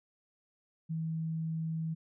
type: tone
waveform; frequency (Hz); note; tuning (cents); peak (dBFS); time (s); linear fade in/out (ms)
sine; 161.3; E3; -37; -32; 0.89-1.95; 20
effects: none